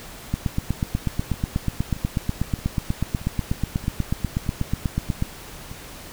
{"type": "two click trains", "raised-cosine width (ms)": 5, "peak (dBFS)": [-9, -24], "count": [41, 8], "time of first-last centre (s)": [[0.34, 5.224], [1.34, 5.715]], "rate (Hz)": [8.19, 1.6], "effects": ["pink hiss -40 dBFS RMS until 6.12 s"]}